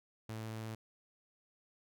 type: tone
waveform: sawtooth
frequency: 110.7 Hz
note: A2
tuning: 11 cents sharp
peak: -37 dBFS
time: 0.29-0.75 s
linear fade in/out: 5 ms
effects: none